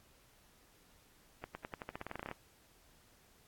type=accelerating click train; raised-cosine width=0.5 ms; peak=-26 dBFS; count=16; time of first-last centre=1.44-2.314 s; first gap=110 ms; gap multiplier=0.9; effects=pink hiss -66 dBFS RMS until 3.47 s + AAC 64 kbps